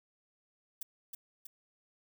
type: noise with echo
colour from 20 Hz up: violet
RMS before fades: -39 dBFS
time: 0.81-0.83 s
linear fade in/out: 5 ms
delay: 320 ms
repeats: 2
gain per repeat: -4 dB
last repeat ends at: 1.47 s
effects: none